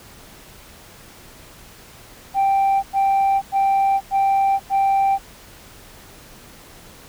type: tone bursts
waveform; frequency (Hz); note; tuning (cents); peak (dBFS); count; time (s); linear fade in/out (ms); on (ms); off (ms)
sine; 784; G5; 0; -12; 5; 2.34-5.186; 50; 490; 99
effects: tanh soft clip ceiling -13 dBFS + pink hiss -44 dBFS RMS until 7.08 s